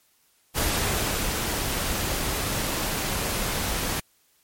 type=noise with ADSR envelope; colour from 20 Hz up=pink; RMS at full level=-24 dBFS; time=0.54-4 s; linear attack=40 ms; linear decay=750 ms; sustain=-3 dB; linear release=5 ms; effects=white hiss -64 dBFS RMS until 4.43 s + MP3 64 kbps